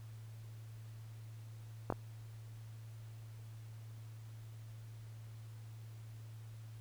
clicks, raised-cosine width 1 ms, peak -20 / -22 dBFS, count 2, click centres 1.902 / 1.924 s, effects added 111 Hz sine -48 dBFS peak until 6.8 s + pink hiss -65 dBFS RMS until 6.8 s

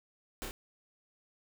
pink noise with echo, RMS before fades -39 dBFS, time 0.42-0.45 s, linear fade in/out 0 ms, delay 30 ms, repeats 2, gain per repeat -2 dB, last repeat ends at 0.51 s, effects none

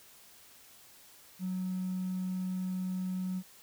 triangle tone with hard clipping, 185 Hz, F#3, in tune, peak -32 dBFS, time 1.39-3.43 s, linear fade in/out 50 ms, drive 3 dB, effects white hiss -57 dBFS RMS until 3.62 s

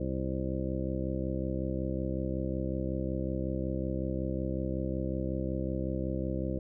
harmonic tone, 65.41 Hz, C2, in tune, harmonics 1 / 2 / 3 / 4 / 5 / 6 / 8 / 9, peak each -36 / -37 / -37 / -41 / -37 / -43 / -39 / -44 dBFS, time 0-6.59 s, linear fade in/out 5 ms, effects none

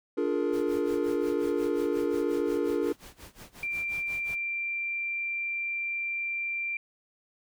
triangle chord, Bb dominant seventh, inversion first, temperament just, 291.4 / 349.6 / 419.5 / 466.2 Hz, D4 / F4 / Ab4 / Bb4, -13 / +2 / +17 / 0 cents, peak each -29 dBFS, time 0.17-2.93 s, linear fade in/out 10 ms
pink noise with tremolo, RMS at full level -46 dBFS, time 0.52-4.36 s, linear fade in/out 20 ms, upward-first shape sine, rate 5.6 Hz, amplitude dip 90%
sine tone, 2363 Hz, D7, 10 cents sharp, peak -29 dBFS, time 3.63-6.77 s, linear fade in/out 2 ms
effects none

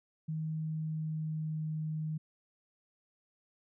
sine tone with pitch glide, 157.5 to 155.87 Hz, D#3 to D#3, +21 to +3 cents, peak -33 dBFS, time 0.28-2.18 s, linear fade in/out 10 ms, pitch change -18 cents, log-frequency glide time 0.53-1.66 s, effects none

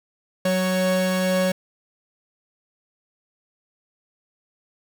45% pulse tone pair together, 185.69 / 555 Hz, F#3 / C#5, +6 / +2 cents, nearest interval octave + perfect fifth, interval 1896 cents, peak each -22 dBFS, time 0.45-1.52 s, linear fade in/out 5 ms, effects none

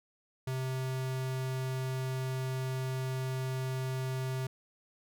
square tone, 130.5 Hz, C3, 4 cents flat, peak -33 dBFS, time 0.47-4.47 s, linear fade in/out 5 ms, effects none

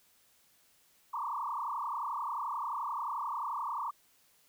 sine tone with frequency modulation, 1046.5 Hz, C6, in tune, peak -33 dBFS, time 1.13-3.91 s, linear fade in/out 10 ms, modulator 31.4 Hz, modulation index 4.6, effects white hiss -67 dBFS RMS until 4.48 s

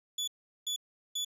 30% pulse tone bursts, 3444 Hz, A7, 38 cents flat, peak -29 dBFS, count 3, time 0.18-1.248 s, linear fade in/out 5 ms, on 96 ms, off 390 ms, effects resampled to 32000 Hz

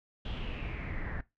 brown noise with low-pass filter sweep, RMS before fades -37 dBFS, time 0.25-1.21 s, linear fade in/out 5 ms, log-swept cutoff 3300 to 1700 Hz, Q 6.2, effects noise-tail reverb RT60 0.2 s tail -19 dB re dry

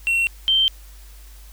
triangle / sine tone pair in turn, 2723 / 3129 Hz, F7 / G7, -44 / -4 cents, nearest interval major second, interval 240 cents, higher second, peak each -15 / -14 dBFS, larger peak second, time 0.07-0.27 / 0.48-0.68 s, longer neither, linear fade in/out 0 ms, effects added 50 Hz sine -40 dBFS peak until 1.52 s + white hiss -50 dBFS RMS until 1.52 s

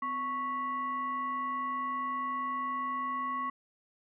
sine tone with frequency modulation, 1108.7 Hz, C#6, in tune, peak -31 dBFS, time 0.02-3.5 s, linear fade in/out 5 ms, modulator 855 Hz, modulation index 0.5, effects none

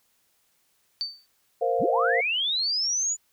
sine tone with exponential decay, 4570 Hz, D8, 48 cents flat, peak -23 dBFS, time 1.01-1.26 s, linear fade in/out 0 ms, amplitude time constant 53 ms
sine chord, Bb suspended second, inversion none, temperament equal, 466.2 / 523.3 / 698.5 Hz, Bb4 / C5 / F5, 0 / 0 / 0 cents, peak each -26 dBFS, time 1.61-2.21 s, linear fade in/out 10 ms
sine linear sweep, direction up, 54.5 to 7040 Hz, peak -23 dBFS, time 1.79-3.17 s, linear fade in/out 50 ms
effects white hiss -68 dBFS RMS until 3.32 s

